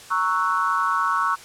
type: chord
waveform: sine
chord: F# dominant seventh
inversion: first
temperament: equal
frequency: 932.3 / 1108.7 / 1318.5 / 1480 Hz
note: A#5 / C#6 / E6 / F#6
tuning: 0 / 0 / 0 / 0 cents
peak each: -28 / -22 / -24 / -27 dBFS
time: 0.1-1.36 s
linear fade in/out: 20 ms
effects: white hiss -43 dBFS RMS until 1.44 s + low-pass 9000 Hz 12 dB/octave